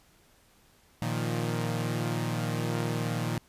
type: chord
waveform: sawtooth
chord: Bb suspended fourth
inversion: none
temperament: equal with one note detuned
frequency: 116.88 / 155.56 / 174.61 Hz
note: Bb2 / Eb3 / F3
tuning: +5 / 0 / 0 cents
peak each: -27 / -29 / -32 dBFS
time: 1.02-3.38 s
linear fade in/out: 0 ms
effects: pink hiss -62 dBFS RMS until 3.48 s + resampled to 32000 Hz